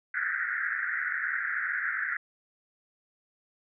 pink band-pass noise, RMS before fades -31 dBFS, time 0.14-2.17 s, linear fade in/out 5 ms, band 1400 to 2000 Hz, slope 96 dB/octave, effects none

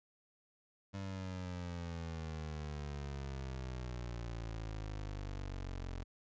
25% pulse exponential sweep, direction down, 98.7 to 43.65 Hz, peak -37 dBFS, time 0.93-6.04 s, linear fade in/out 20 ms, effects resampled to 16000 Hz

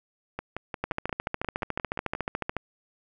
two click trains, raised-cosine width 0.5 ms, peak -17 / -13 dBFS, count 11 / 25, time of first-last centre 0.39-2.151 / 0.84-2.567 s, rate 5.68 / 13.9 Hz, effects none

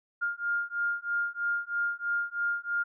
sine beating tone pair, 1407 / 1410.1 Hz, F6 / F6, +12 / +16 cents, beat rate 3.1 Hz, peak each -31 dBFS, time 0.21-2.84 s, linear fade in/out 20 ms, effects none

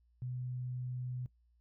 sine tone, 125.5 Hz, B2, 28 cents sharp, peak -37 dBFS, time 0.22-1.26 s, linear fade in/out 0 ms, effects noise-tail reverb RT60 0.1 s tail -18 dB re dry + added 59 Hz sine -67 dBFS peak until 1.6 s

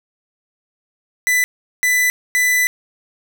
45% pulse tone bursts at uneven times, 1993 Hz, B6, 15 cents sharp, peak -13 dBFS, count 3, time 1.27-1.44 / 1.83-2.1 / 2.35-2.67 s, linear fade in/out 0 ms, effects none

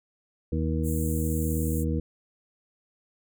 harmonic tone, 79.2 Hz, D#2, 31 cents sharp, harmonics 1 / 2 / 3 / 4 / 6, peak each -27 / -30 / -32 / -33 / -35 dBFS, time 0.52-2 s, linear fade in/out 5 ms
pink high-pass noise, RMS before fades -39 dBFS, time 0.83-1.85 s, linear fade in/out 50 ms, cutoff 6900 Hz, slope 96 dB/octave
effects none

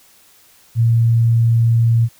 sine tone, 115.7 Hz, A#2, 13 cents flat, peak -10 dBFS, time 0.75-2.09 s, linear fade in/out 50 ms, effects white hiss -50 dBFS RMS until 2.19 s

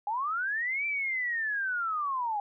sine linear two-way sweep, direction up then down, 800 to 2354 to 800 Hz, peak -28 dBFS, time 0.07-2.4 s, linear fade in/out 2 ms, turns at 0.86 s, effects none

